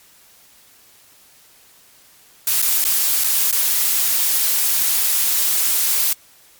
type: noise with dropouts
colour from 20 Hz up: blue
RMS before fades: -17 dBFS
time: 2.47-6.13 s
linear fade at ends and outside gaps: 2 ms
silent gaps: 2.619-2.624 / 2.842-2.85 / 3.238-3.242 / 3.512-3.525 s
effects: white hiss -50 dBFS RMS until 6.59 s + MP3 96 kbps